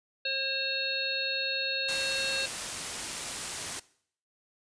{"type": "harmonic tone", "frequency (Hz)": 538, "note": "C5", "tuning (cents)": 48, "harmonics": [1, 3, 5, 7, 8], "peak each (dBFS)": [-38, -37, -33, -35, -34], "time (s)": [0.25, 2.46], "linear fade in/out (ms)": 5}
{"type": "noise", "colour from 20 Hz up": "white", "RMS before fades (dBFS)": -35, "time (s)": [1.88, 3.8], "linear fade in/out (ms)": 10}
{"effects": ["noise-tail reverb RT60 0.6 s tail -20 dB re dry", "resampled to 22050 Hz"]}